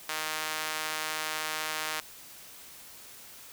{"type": "tone with high-pass filter", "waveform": "sawtooth", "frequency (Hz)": 155.9, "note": "D#3", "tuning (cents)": 4, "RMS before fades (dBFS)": -34, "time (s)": [0.09, 2], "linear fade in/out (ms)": 2, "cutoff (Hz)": 1200, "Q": 0.71, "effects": ["white hiss -49 dBFS RMS until 3.52 s"]}